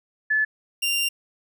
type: tone pair in turn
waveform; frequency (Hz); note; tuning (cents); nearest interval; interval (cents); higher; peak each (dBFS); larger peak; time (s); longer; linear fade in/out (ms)
sine / sawtooth; 1730 / 2783; A6 / F7; -30 / -7; minor sixth; 823; second; -18; neither; 0.3-0.45 / 0.82-1.09; second; 10
effects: none